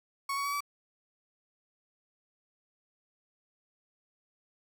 35% pulse tone with pitch steps, 1108.7 / 1122.2 / 1135.9 / 1149.8 Hz, C#6 / C#6 / C#6 / D6, 0 / +21 / +42 / -37 cents, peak -29 dBFS, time 0.29-0.606 s, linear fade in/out 5 ms, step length 79 ms, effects none

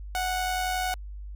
sawtooth tone with amplitude modulation, 738 Hz, F#5, 5 cents flat, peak -21 dBFS, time 0.15-0.94 s, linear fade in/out 0 ms, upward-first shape sine, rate 91.1 Hz, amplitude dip 35%, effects added 50 Hz sine -36 dBFS peak until 1.35 s

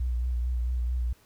sine tone with vibrato, 61 Hz, B1, 21 cents flat, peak -25 dBFS, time 0-1.13 s, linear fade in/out 5 ms, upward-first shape sine, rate 4.5 Hz, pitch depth 42 cents each way, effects pink hiss -61 dBFS RMS until 1.25 s

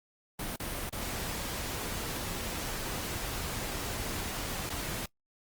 pink noise with dropouts, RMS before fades -36 dBFS, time 0.39-5.06 s, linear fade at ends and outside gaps 5 ms, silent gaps 0.562-0.598 / 0.895-0.925 / 4.695-4.7 s, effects noise-tail reverb RT60 0.1 s tail -24 dB re dry + Opus 32 kbps

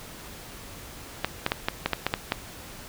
clicks, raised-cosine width 0.3 ms, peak -7 dBFS, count 9, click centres 1.246 / 1.464 / 1.519 / 1.685 / 1.86 / 1.933 / 2.066 / 2.139 / 2.321 s, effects pink hiss -43 dBFS RMS until 2.88 s

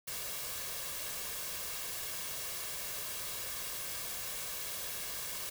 white noise with comb filter, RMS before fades -40 dBFS, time 0.07-5.5 s, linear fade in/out 10 ms, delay 1.8 ms, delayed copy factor +0.5, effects none

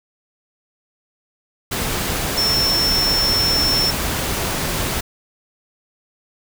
sine tone in noise, 5400 Hz, E8, 41 cents sharp, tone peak -16 dBFS, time 2.37-3.91 s, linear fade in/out 10 ms, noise pink, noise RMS -22 dBFS, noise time 1.71-5.01 s, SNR +3 dB, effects none

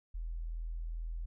sine tone, 41.2 Hz, E1, in tune, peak -36 dBFS, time 0.14-1.26 s, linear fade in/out 10 ms, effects none

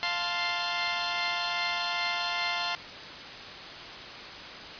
10% pulse chord, F major, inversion none, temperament equal, 698.5 / 880 / 1046.5 Hz, F5 / A5 / C6, 0 / 0 / 0 cents, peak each -23 / -26 / -23 dBFS, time 0.03-2.75 s, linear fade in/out 0 ms, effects white hiss -41 dBFS RMS until 4.79 s + resampled to 11025 Hz

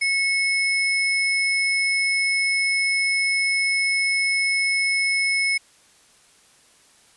sine tone with sample-and-hold, 2195 Hz, C#7, 18 cents flat, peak -18 dBFS, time 0.01-5.58 s, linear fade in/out 10 ms, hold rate 7350 Hz, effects white hiss -55 dBFS RMS until 7.16 s + resampled to 24000 Hz

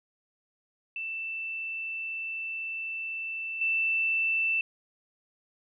sine tone with level steps, 2662 Hz, E7, 16 cents sharp, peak -32 / -24 dBFS, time 0.96-4.61 s, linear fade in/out 2 ms, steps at 3.61 s, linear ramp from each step 5 ms, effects none

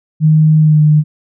sine tone with pitch glide, 155.56 to 151.74 Hz, D#3 to D#3, 0 to -43 cents, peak -5 dBFS, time 0.2-1.04 s, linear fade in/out 50 ms, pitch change -43 cents, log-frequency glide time 0.6-0.81 s, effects none

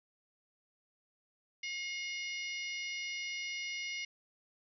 harmonic tone, 717 Hz, F5, 45 cents sharp, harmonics 3 / 4 / 5 / 6 / 7 / 8, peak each -39 / -44 / -53 / -53 / -48 / -48 dBFS, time 1.63-4.05 s, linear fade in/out 5 ms, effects none

